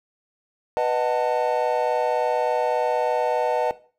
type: chord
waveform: triangle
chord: B dominant seventh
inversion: none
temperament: just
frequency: 493.9 / 617.4 / 740.8 / 889 Hz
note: B4 / D#5 / F#5 / A5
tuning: 0 / -14 / +2 / +18 cents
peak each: -22 / -22 / -25 / -24 dBFS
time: 0.77-3.71 s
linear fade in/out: 0 ms
effects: noise-tail reverb RT60 0.4 s tail -17 dB re dry